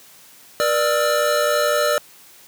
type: tone cluster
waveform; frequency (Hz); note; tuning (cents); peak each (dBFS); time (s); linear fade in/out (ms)
square; 480.6 / 592 / 1296 / 1380; B4 / D5 / E6 / F6; -47 / +14 / -30 / -21; -25 / -19 / -25 / -27; 0.6-1.98; 0
effects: white hiss -47 dBFS RMS until 2.47 s + high-pass 100 Hz 12 dB/octave